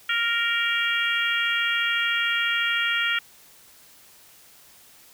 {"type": "harmonic tone", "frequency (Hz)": 466.2, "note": "A#4", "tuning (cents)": 0, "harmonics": [3, 4, 5, 6, 7], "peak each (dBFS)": [-26, -27, -28, -29, -29], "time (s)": [0.09, 3.19], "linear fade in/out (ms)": 5, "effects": ["white hiss -52 dBFS RMS until 5.13 s"]}